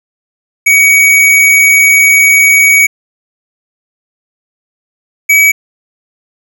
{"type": "tone pair in turn", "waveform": "square", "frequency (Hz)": [2255, 2275], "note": ["C#7", "C#7"], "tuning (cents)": [29, 44], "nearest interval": "unison", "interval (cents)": 15, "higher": "second", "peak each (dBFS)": -4, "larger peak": "neither", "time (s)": [[0.66, 2.87], [5.29, 5.52]], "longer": "first", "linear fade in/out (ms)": 10, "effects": []}